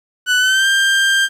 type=tone with pitch glide; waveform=30% pulse; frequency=1489 to 1586.7 Hz; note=F#6 to G6; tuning=+11 to +21 cents; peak=-9 dBFS; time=0.26-1.29 s; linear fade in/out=50 ms; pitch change=+110 cents; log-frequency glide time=0.38-0.67 s; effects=low-pass 9000 Hz 12 dB/octave + 8-bit